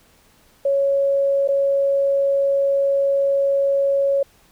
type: tone with dropouts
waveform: sine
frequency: 554.4 Hz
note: C#5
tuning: in tune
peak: -15 dBFS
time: 0.65-4.23 s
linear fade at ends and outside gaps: 5 ms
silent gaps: 1.477-1.486 s
effects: pink hiss -55 dBFS RMS until 4.51 s